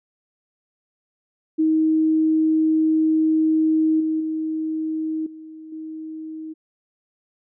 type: tone with level steps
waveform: sine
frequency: 315.7 Hz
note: D#4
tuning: 25 cents sharp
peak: -15 / -19 / -22 / -36 / -30 dBFS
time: 1.58-6.54 s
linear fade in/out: 20 ms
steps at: 4 / 4.2 / 5.26 / 5.72 s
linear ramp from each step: 5 ms
effects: none